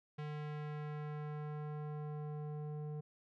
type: tone with low-pass filter sweep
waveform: square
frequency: 150 Hz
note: D3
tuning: 37 cents sharp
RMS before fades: -43 dBFS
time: 0.18-3.01 s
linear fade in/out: 10 ms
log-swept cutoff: 2900 to 550 Hz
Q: 0.93
effects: none